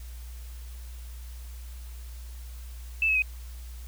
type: tone with pitch steps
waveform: sine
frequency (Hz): 2639 / 2577 / 2517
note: E7 / E7 / D#7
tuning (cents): +1 / -40 / +19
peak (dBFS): -21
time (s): 3.02-3.221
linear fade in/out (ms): 2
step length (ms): 67
effects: added 60 Hz sine -38 dBFS peak until 3.87 s + white hiss -53 dBFS RMS until 3.87 s